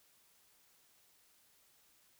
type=silence; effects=white hiss -69 dBFS RMS until 2.19 s